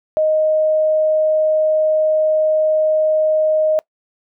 sine tone, 622.3 Hz, D#5, in tune, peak -12 dBFS, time 0.17-3.79 s, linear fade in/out 0 ms, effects noise-tail reverb RT60 0.1 s tail -24 dB re dry

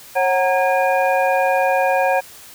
sine tone cluster, 543 / 745 / 927 / 1636 / 2426 Hz, C#5 / F#5 / A#5 / G#6 / D#7, -36 / +12 / -10 / -26 / -44 cents, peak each -18 / -18 / -23 / -24 / -26 dBFS, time 0.15-2.21 s, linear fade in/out 20 ms, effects white hiss -41 dBFS RMS until 2.54 s

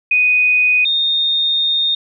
sine tone pair in turn, 2489 / 3672 Hz, D#7 / A#7, 0 / -27 cents, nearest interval perfect fifth, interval 673 cents, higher second, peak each -10 / -13 dBFS, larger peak first, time 0.11-0.85 / 0.85-1.95 s, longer second, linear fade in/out 5 ms, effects none

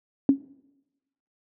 sine tone with exponential decay, 274.8 Hz, C#4, 15 cents flat, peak -10 dBFS, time 0.29-0.41 s, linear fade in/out 1 ms, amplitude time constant 26 ms, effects noise-tail reverb RT60 1.0 s tail -22 dB re dry + high-pass 100 Hz 12 dB/octave

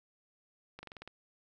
slowing click train, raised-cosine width 0.3 ms, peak -30 dBFS, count 7, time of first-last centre 0.79-1.076 s, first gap 40 ms, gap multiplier 1.07, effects none

